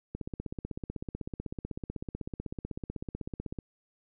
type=click train; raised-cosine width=3 ms; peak=-23 dBFS; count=56; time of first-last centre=0.15-3.587 s; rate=16 Hz; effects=none